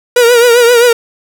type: tone with vibrato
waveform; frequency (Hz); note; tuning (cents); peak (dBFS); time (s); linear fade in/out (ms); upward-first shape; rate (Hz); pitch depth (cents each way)
45% pulse; 477.9; A#4; +43; -4; 0.16-0.93; 5; triangle; 7.6; 75
effects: none